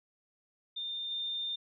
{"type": "tone with level steps", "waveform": "sine", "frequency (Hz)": 3613, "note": "A7", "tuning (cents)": 45, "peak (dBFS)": [-35, -33], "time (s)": [0.76, 1.56], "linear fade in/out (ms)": 10, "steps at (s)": 1.11, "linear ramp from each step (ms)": 2, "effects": []}